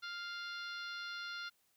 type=harmonic tone; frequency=699 Hz; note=F5; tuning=1 cent sharp; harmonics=2 / 3 / 4 / 5 / 6 / 7 / 8; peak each=-43 / -54 / -53 / -51 / -50 / -58 / -60 dBFS; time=0.02-1.5 s; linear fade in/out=20 ms; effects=white hiss -75 dBFS RMS until 1.76 s